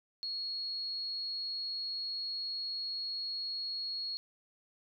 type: tone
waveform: sine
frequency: 4319 Hz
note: C#8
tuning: 46 cents flat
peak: -35 dBFS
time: 0.23-4.17 s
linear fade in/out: 0 ms
effects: none